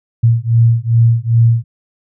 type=beating tone pair; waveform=sine; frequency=114.7 / 117.2 Hz; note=A#2 / A#2; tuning=-28 / +10 cents; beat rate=2.5 Hz; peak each=-11 dBFS; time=0.23-1.64 s; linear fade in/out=10 ms; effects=none